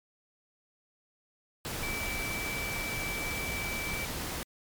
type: tone in noise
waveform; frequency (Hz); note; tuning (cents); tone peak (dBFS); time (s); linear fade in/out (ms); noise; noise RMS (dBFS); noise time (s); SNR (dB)
sine; 2316; D7; -25; -35; 1.83-4.05; 0; pink; -36; 1.65-4.43; -2
effects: MP3 96 kbps